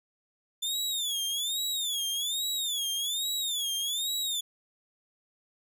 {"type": "tone with vibrato", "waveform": "sawtooth", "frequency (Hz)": 3520, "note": "A7", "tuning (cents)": 0, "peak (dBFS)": -26, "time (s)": [0.62, 4.41], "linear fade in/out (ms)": 10, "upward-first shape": "sine", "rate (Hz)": 1.2, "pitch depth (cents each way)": 170, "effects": []}